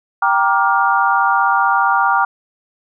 sine chord, G minor seventh, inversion none, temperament just, 784 / 940.8 / 1176 / 1411.2 Hz, G5 / Bb5 / D6 / F6, 0 / +16 / +2 / +18 cents, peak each -17 dBFS, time 0.22-2.25 s, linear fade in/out 5 ms, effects none

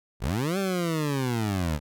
20% pulse linear two-way sweep, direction up then down, 44 to 198.4 to 70.1 Hz, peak -20 dBFS, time 0.2-1.8 s, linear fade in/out 50 ms, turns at 0.58 s, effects none

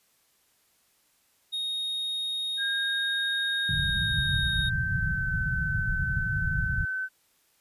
triangle tone, 3729 Hz, A#7, in tune, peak -27 dBFS, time 1.52-4.7 s, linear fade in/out 20 ms
sine tone with pitch glide, 1615 to 1525.2 Hz, G#6 to G6, -49 to -48 cents, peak -28 dBFS, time 2.57-7.09 s, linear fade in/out 50 ms, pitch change -99 cents, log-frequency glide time 3.67-5.37 s
white low-pass noise, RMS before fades -30 dBFS, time 3.69-6.85 s, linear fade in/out 2 ms, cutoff 160 Hz, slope 48 dB/octave
effects white hiss -67 dBFS RMS until 7.6 s + resampled to 32000 Hz

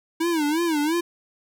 square tone with vibrato, 317.1 Hz, D#4, 33 cents sharp, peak -21 dBFS, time 0.2-1.01 s, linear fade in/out 10 ms, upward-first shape sine, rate 2.9 Hz, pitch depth 150 cents each way, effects none

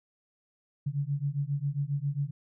sine beating tone pair, 138.59 / 145.99 Hz, C#3 / D3, 0 / -10 cents, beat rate 7.4 Hz, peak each -31 dBFS, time 0.86-2.31 s, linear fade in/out 10 ms, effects none

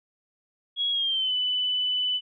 sine tone with pitch glide, 3322 to 2994 Hz, G#7 to F#7, 0 to +20 cents, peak -23 dBFS, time 0.76-2.21 s, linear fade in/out 50 ms, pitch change -180 cents, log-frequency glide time 0.91-1.34 s, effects none

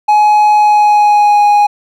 triangle tone with pitch glide, 842 to 827.1 Hz, G#5 to G#5, +24 to -7 cents, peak -3 dBFS, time 0.08-1.67 s, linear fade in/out 10 ms, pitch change -31 cents, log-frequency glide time 0.55-1.44 s, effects none

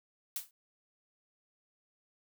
blue noise with exponential decay, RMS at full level -33 dBFS, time 0.36-0.51 s, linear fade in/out 2 ms, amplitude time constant 32 ms, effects none

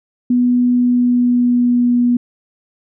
sine tone with pitch glide, 245.9 to 242.8 Hz, B3 to B3, -7 to -29 cents, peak -10 dBFS, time 0.3-2.17 s, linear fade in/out 5 ms, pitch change -22 cents, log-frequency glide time 0.74-1.97 s, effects none

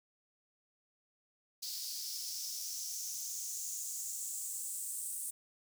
white noise with high-pass filter sweep, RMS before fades -41 dBFS, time 1.62-5.31 s, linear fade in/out 10 ms, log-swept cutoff 4700 to 8800 Hz, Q 4.3, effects none

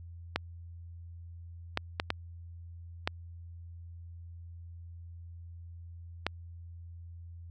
clicks, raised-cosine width 0.3 ms, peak -12 dBFS, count 6, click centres 0.36 / 1.774 / 1.999 / 2.104 / 3.075 / 6.266 s, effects added 85 Hz sine -44 dBFS peak until 7.5 s

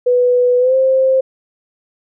sine tone with pitch glide, 493.9 to 526.3 Hz, B4 to C5, 0 to +10 cents, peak -9 dBFS, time 0.06-1.21 s, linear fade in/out 10 ms, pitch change +110 cents, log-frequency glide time 0.59-0.75 s, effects none

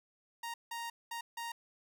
sawtooth tone bursts at uneven times, 932.3 Hz, A#5, in tune, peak -35 dBFS, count 4, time 0.43-0.54 / 0.71-0.9 / 1.11-1.21 / 1.37-1.52 s, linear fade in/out 5 ms, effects none

